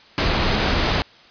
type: noise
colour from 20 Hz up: pink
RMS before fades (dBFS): -19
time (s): 0.18-1.02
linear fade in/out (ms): 0
effects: white hiss -48 dBFS RMS until 1.3 s + resampled to 11025 Hz